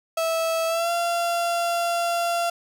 35% pulse tone with pitch glide, 654 to 686.9 Hz, E5 to F5, -14 to -29 cents, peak -20 dBFS, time 0.17-2.5 s, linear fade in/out 5 ms, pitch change +85 cents, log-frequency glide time 0.67-0.91 s, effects 10-bit

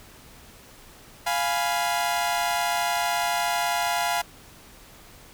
sawtooth chord, F diminished, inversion none, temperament equal, 698.5 / 830.6 / 987.8 Hz, F5 / Ab5 / Cb6, 0 / 0 / 0 cents, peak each -22 / -24 / -26 dBFS, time 1.26-4.22 s, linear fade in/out 10 ms, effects pink hiss -49 dBFS RMS until 5.33 s

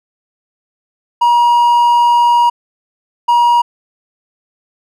triangle tone bursts at uneven times, 954 Hz, A#5, 40 cents sharp, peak -5 dBFS, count 2, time 1.21-2.5 / 3.28-3.62 s, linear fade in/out 10 ms, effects none

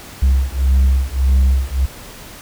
sine beating tone pair, 65.41 / 67.11 Hz, C2 / C2, 0 / +45 cents, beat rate 1.7 Hz, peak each -12 dBFS, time 0.22-1.86 s, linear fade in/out 10 ms, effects tanh soft clip ceiling -8 dBFS + pink hiss -36 dBFS RMS until 2.41 s

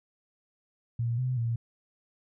sine tone with pitch steps, 117.5 / 127.4 / 116.3 Hz, A#2 / C3 / A#2, +14 / -46 / -4 cents, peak -26 dBFS, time 0.99-1.56 s, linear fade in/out 5 ms, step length 190 ms, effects none

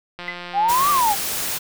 click train, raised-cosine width 0.3 ms, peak -17 dBFS, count 145, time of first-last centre 0.19-1.008 s, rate 176 Hz
sine tone with exponential decay, 2026 Hz, B6, 44 cents sharp, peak -21 dBFS, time 0.28-0.41 s, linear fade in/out 0 ms, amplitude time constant 28 ms
sine exponential two-way sweep, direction up then down, 767 to 1200 to 767 Hz, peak -15 dBFS, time 0.53-1.16 s, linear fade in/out 50 ms, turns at 0.9 s
white noise, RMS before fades -25 dBFS, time 0.68-1.59 s, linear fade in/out 20 ms
effects none

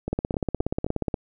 two click trains, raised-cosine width 2 ms, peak -15 / -11 dBFS, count 4 / 18, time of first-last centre 0.08-0.865 / 0.13-1.142 s, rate 3.82 / 16.8 Hz, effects none

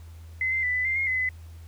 sine tone with pitch steps, 2046 / 2080 / 1988 / 2000 / 2091 / 2141 / 2031 / 2017 Hz, C7 / C7 / B6 / B6 / C7 / C7 / B6 / B6, -39 / -11 / +11 / +21 / -2 / +39 / +48 / +36 cents, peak -23 dBFS, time 0.41-1.29 s, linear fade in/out 2 ms, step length 110 ms, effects added 82 Hz sine -41 dBFS peak until 1.67 s + pink hiss -58 dBFS RMS until 1.67 s

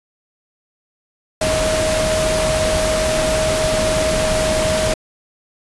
sine tone in noise, 629 Hz, D#5, 19 cents sharp, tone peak -17 dBFS, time 1.41-4.94 s, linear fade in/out 5 ms, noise pink, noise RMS -20 dBFS, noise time 1.41-4.94 s, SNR 0 dB, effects resampled to 24000 Hz

